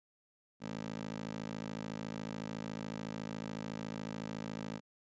15% pulse tone with high-pass filter, 53.9 Hz, A1, 35 cents flat, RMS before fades -42 dBFS, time 0.6-4.81 s, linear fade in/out 50 ms, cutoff 220 Hz, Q 1.5, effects resampled to 16000 Hz

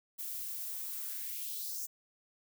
violet noise with high-pass filter sweep, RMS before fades -40 dBFS, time 0.18-1.87 s, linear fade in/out 20 ms, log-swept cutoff 230 to 6600 Hz, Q 2.7, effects none

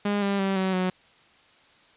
sawtooth tone with pitch steps, 204.3 / 199.06 / 193.95 / 188.97 / 184.13 Hz, G#3 / G3 / G3 / F#3 / F#3, -28 / +27 / -18 / +37 / -8 cents, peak -19 dBFS, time 0.05-0.9 s, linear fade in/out 5 ms, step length 170 ms, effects white hiss -57 dBFS RMS until 1.96 s + resampled to 8000 Hz

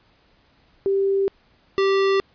sine / square tone pair in turn, 392 / 390.2 Hz, G4 / G4, 0 / -8 cents, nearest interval unison, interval 8 cents, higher first, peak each -17 dBFS, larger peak neither, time 0.86-1.28 / 1.78-2.2 s, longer neither, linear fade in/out 0 ms, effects pink hiss -59 dBFS RMS until 2.34 s + resampled to 11025 Hz

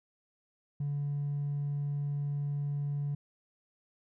sine tone with hard clipping, 143.6 Hz, D3, 39 cents flat, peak -31 dBFS, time 0.8-3.15 s, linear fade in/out 5 ms, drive 1 dB, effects none

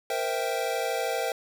square chord, C dominant seventh, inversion third, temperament equal with one note detuned, 466.2 / 518.7 / 659.3 / 784 Hz, Bb4 / C5 / E5 / G5, 0 / -15 / 0 / 0 cents, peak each -33 dBFS, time 0.1-1.32 s, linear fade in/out 2 ms, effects 10-bit

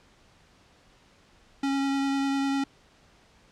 square tone with vibrato, 274.8 Hz, C#4, 15 cents flat, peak -25 dBFS, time 1.63-2.64 s, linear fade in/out 5 ms, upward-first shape triangle, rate 10 Hz, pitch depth 12 cents each way, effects pink hiss -59 dBFS RMS until 3.51 s + low-pass 6000 Hz 12 dB/octave

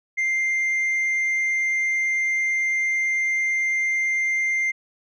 sine tone, 2097 Hz, C7, 3 cents sharp, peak -17 dBFS, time 0.17-4.72 s, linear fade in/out 20 ms, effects tanh soft clip ceiling -19 dBFS

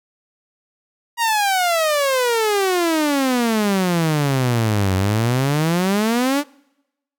sawtooth exponential two-way sweep, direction down then up, 955 to 92.5 to 297.4 Hz, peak -12 dBFS, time 1.17-6.44 s, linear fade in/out 50 ms, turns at 4.95 s, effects noise-tail reverb RT60 0.9 s tail -25 dB re dry

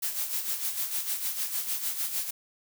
blue noise with tremolo, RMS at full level -29 dBFS, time 0.02-2.31 s, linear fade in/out 10 ms, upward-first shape sine, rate 6.6 Hz, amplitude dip 60%, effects none

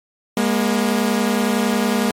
sawtooth tone pair together, 205.7 / 236.6 Hz, G#3 / A#3, -16 / +26 cents, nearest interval major second, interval 242 cents, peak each -15 dBFS, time 0.37-2.11 s, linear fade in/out 2 ms, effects MP3 64 kbps

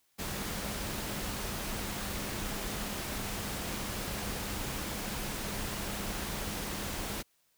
sine tone in noise, 204.1 Hz, G#3, 30 cents flat, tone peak -45 dBFS, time 0.18-7.23 s, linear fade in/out 20 ms, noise pink, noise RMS -37 dBFS, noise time 0.18-7.23 s, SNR -11 dB, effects white hiss -72 dBFS RMS until 7.57 s

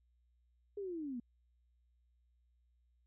sine linear sweep, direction down, 416.4 to 228.8 Hz, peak -39 dBFS, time 0.77-1.2 s, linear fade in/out 5 ms, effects added 60 Hz sine -70 dBFS peak until 3.06 s

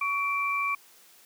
sine tone pair together, 1126.7 / 2349 Hz, C#6 / D7, +28 / 0 cents, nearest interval octave + minor second, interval 1272 cents, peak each -28 dBFS, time 0.01-0.75 s, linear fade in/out 5 ms, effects white hiss -56 dBFS RMS until 1.25 s + high-pass 200 Hz 12 dB/octave

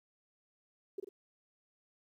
sine tone with echo, 392 Hz, G4, in tune, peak -35 dBFS, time 0.98-1 s, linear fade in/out 5 ms, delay 45 ms, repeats 2, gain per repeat -5 dB, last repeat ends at 1.09 s, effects 12-bit

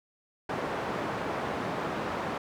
white band-pass noise, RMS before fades -33 dBFS, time 0.49-2.38 s, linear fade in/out 5 ms, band 110 to 1000 Hz, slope 12 dB/octave, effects none

